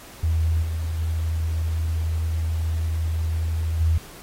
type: tone with level steps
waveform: sine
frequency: 81.1 Hz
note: E2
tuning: 28 cents flat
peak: -18 / -23 / -21 / -16 dBFS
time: 0.23-3.98 s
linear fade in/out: 5 ms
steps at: 0.62 / 0.98 / 3.8 s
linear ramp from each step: 10 ms
effects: pink hiss -44 dBFS RMS until 4.22 s + AAC 48 kbps